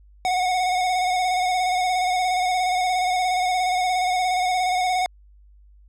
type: tone with vibrato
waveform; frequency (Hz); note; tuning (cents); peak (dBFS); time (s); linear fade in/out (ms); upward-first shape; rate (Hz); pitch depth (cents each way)
square; 733; F#5; -16; -20; 0.25-5.06; 0; square; 17; 26
effects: added 50 Hz sine -48 dBFS peak until 5.88 s + low-pass 8000 Hz 12 dB/octave